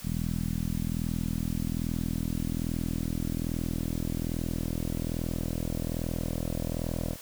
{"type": "tone with low-pass filter sweep", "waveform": "10% pulse", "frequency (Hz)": 41.2, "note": "E1", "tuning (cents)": 0, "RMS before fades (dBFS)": -31, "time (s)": [0.02, 7.17], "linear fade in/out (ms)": 50, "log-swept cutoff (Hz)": [200, 540], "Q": 1.8, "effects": ["white hiss -46 dBFS RMS until 7.21 s"]}